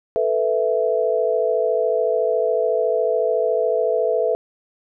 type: chord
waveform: sine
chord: A suspended second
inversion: none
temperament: equal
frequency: 440 / 493.9 / 659.3 Hz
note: A4 / B4 / E5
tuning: 0 / 0 / 0 cents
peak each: -21 dBFS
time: 0.16-4.35 s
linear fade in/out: 0 ms
effects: none